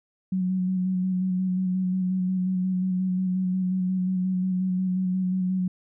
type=tone with vibrato; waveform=sine; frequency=185 Hz; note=F#3; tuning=in tune; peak=-22 dBFS; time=0.32-5.68 s; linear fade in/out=5 ms; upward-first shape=square; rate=5.6 Hz; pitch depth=20 cents each way; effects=none